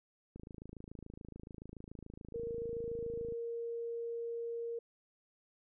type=click train; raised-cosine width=3 ms; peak=-35 dBFS; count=81; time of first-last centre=0.36-3.323 s; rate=27 Hz
type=tone; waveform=sine; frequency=466.1 Hz; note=A#4; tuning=in tune; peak=-37 dBFS; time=2.34-4.79 s; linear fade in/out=5 ms
effects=none